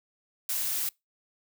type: noise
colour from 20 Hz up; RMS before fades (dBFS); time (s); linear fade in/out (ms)
blue; -30; 0.49-0.89; 2
effects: noise-tail reverb RT60 0.2 s tail -25 dB re dry